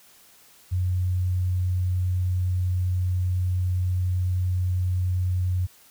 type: tone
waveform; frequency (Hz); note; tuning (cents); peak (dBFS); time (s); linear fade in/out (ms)
sine; 91; F#2; -28; -21; 0.71-5.67; 20
effects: white hiss -54 dBFS RMS until 5.9 s